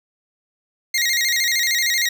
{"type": "tone with vibrato", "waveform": "20% pulse", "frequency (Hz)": 2002, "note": "B6", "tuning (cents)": 23, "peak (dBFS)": -12, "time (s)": [0.94, 2.09], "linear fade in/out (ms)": 5, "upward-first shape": "square", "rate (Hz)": 13, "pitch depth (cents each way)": 92, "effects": []}